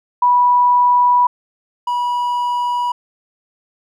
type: tone pair in turn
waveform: sine / triangle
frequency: 980 / 973.2 Hz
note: B5 / B5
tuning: -14 / -26 cents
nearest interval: unison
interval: 12 cents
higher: first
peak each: -9 / -14 dBFS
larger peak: first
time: 0.22-1.27 / 1.87-2.92 s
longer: neither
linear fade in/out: 5 ms
effects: none

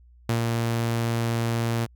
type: tone with ADSR envelope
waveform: sawtooth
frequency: 116.1 Hz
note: A#2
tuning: 7 cents flat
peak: -17 dBFS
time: 0.29-1.87 s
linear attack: 4 ms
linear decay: 120 ms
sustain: -2 dB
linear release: 32 ms
effects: added 60 Hz sine -50 dBFS peak until 1.95 s

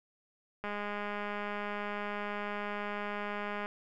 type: click train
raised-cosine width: 0.5 ms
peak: -23 dBFS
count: 623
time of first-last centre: 0.64-3.659 s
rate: 206 Hz
effects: none

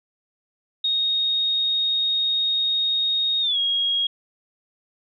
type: tone with pitch glide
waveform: sine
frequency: 3729 to 3284 Hz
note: A#7 to G#7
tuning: 0 to -20 cents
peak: -19 dBFS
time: 0.84-4.07 s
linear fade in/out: 5 ms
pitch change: -220 cents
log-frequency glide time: 3.41-3.58 s
effects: none

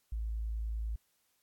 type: tone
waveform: sine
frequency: 55 Hz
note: A1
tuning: in tune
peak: -33 dBFS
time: 0.12-0.96 s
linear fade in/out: 5 ms
effects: white hiss -75 dBFS RMS until 1.42 s + AAC 64 kbps

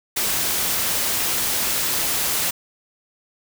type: noise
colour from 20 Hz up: white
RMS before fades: -22 dBFS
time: 0.16-2.51 s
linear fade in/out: 10 ms
effects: none

